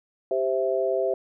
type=chord; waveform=sine; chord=C major; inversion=second; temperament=equal; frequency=392 / 523.3 / 659.3 Hz; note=G4 / C5 / E5; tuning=0 / 0 / 0 cents; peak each=-26 dBFS; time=0.31-1.14 s; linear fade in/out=2 ms; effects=none